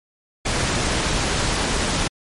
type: noise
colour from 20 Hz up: pink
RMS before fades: -21 dBFS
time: 0.45-2.08 s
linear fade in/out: 10 ms
effects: low-pass 9000 Hz 12 dB/octave + MP3 48 kbps